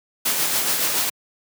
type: noise with tremolo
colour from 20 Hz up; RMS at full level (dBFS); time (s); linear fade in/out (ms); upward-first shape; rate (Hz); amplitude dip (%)
white; -20; 0.25-1.1; 10; sine; 7.1; 35
effects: high-pass 150 Hz 12 dB/octave